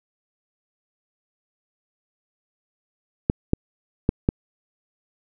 clicks, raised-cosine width 3 ms, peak -4 dBFS, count 4, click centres 3.299 / 3.534 / 4.091 / 4.289 s, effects none

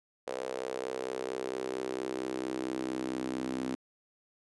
sawtooth tone with high-pass filter sweep, 64.4 Hz, C2, 27 cents flat, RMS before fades -36 dBFS, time 0.27-3.75 s, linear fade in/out 0 ms, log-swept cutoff 500 to 270 Hz, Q 4.2, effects resampled to 24000 Hz

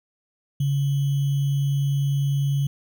sine tone with sample-and-hold, 140 Hz, C#3, 18 cents sharp, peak -19 dBFS, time 0.6-2.67 s, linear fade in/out 5 ms, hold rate 3150 Hz, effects none

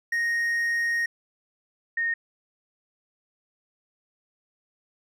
triangle / sine tone pair in turn, 1864.7 / 1847.5 Hz, A#6 / A#6, 0 / -16 cents, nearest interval unison, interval 16 cents, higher first, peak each -21 / -23 dBFS, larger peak first, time 0.12-1.06 / 1.97-2.14 s, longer first, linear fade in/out 5 ms, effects none

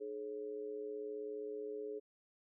sine tone with amplitude modulation, 424.1 Hz, G#4, 36 cents sharp, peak -37 dBFS, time 0-2 s, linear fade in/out 20 ms, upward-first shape sine, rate 119 Hz, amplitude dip 75%, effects none

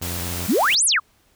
sawtooth tone, 87.31 Hz, F2, in tune, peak -24 dBFS, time 0.01-0.47 s, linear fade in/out 10 ms
white noise, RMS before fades -30 dBFS, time 0.02-0.75 s, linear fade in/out 2 ms
sine exponential two-way sweep, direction up then down, 174.61 to 11460 to 1022 Hz, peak -15 dBFS, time 0.48-1 s, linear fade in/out 20 ms, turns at 0.85 s
effects pink hiss -60 dBFS RMS until 1.35 s

